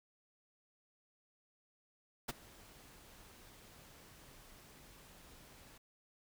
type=noise with ADSR envelope; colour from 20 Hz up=pink; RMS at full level=-37 dBFS; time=2.28-5.78 s; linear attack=14 ms; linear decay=20 ms; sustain=-22 dB; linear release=6 ms; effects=none